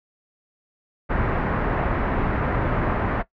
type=low-pass noise; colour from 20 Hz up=pink; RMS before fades=-23 dBFS; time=1.09-3.23 s; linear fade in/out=20 ms; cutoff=1800 Hz; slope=24 dB/octave; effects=noise-tail reverb RT60 0.1 s tail -17 dB re dry